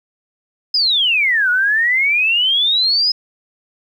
sine exponential two-way sweep, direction down then up, 5130 to 1436 to 5130 Hz, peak -12 dBFS, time 0.74-3.12 s, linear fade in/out 5 ms, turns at 1.5 s, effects 8-bit

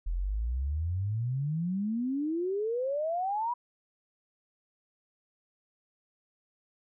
sine exponential sweep, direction up, 40.15 to 987.8 Hz, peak -28 dBFS, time 0.06-3.54 s, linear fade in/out 10 ms, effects none

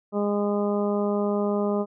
harmonic tone, 204.9 Hz, G#3, 23 cents flat, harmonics 1 / 2 / 3 / 4 / 5 / 6, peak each -25 / -26 / -29 / -36 / -37 / -37 dBFS, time 0.12-1.86 s, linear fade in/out 50 ms, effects none

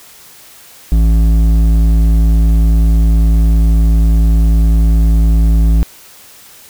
sine tone with hard clipping, 55 Hz, A1, in tune, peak -8 dBFS, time 0.92-5.83 s, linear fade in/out 0 ms, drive 9 dB, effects white hiss -39 dBFS RMS until 6.69 s

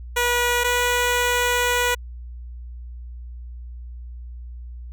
10% pulse tone pair in turn, 484.4 / 488.3 Hz, B4 / B4, -34 / -20 cents, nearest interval unison, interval 14 cents, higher second, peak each -10 dBFS, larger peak neither, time 0.16-0.64 / 0.64-1.95 s, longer second, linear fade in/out 10 ms, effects added 60 Hz sine -33 dBFS peak until 4.92 s

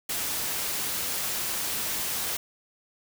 white noise, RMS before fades -30 dBFS, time 0.09-2.37 s, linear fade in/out 5 ms, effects none

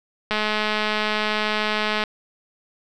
click train, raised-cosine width 0.3 ms, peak -7 dBFS, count 369, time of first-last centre 0.31-2.038 s, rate 213 Hz, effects none

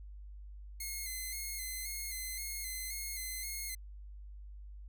5% pulse tone with vibrato, 2103 Hz, C7, 8 cents sharp, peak -29 dBFS, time 0.8-3.75 s, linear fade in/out 5 ms, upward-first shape square, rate 1.9 Hz, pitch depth 43 cents each way, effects added 50 Hz sine -46 dBFS peak until 4.88 s

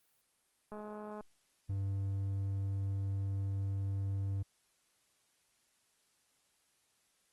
click train, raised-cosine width 1 ms, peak -33 dBFS, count 104, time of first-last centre 0.72-1.208 s, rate 211 Hz
triangle tone, 98 Hz, G2, in tune, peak -31 dBFS, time 1.69-4.43 s, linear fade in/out 10 ms
effects white hiss -74 dBFS RMS until 7.32 s + Opus 32 kbps

